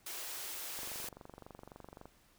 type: high-pass noise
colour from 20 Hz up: white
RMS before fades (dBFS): -43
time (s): 0.06-1.09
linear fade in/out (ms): 5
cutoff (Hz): 290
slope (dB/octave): 96
type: click train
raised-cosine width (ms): 1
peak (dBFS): -35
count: 31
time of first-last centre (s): 0.79-2.056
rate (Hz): 23.7
effects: pink hiss -67 dBFS RMS until 2.38 s